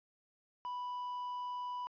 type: tone with quantisation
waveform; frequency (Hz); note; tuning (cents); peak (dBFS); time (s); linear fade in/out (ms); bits
triangle; 987.8; B5; 0; -36; 0.65-1.87; 0; 10
effects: resampled to 11025 Hz